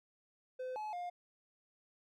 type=tone with pitch steps; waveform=triangle; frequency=511 / 854 / 708 Hz; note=C5 / G#5 / F5; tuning=-41 / +48 / +23 cents; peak=-37 dBFS; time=0.59-1.1 s; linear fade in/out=10 ms; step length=170 ms; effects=none